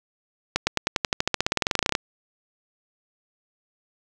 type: accelerating click train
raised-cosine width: 0.2 ms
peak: -3 dBFS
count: 24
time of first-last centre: 0.56-1.952 s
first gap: 110 ms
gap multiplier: 0.94
effects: none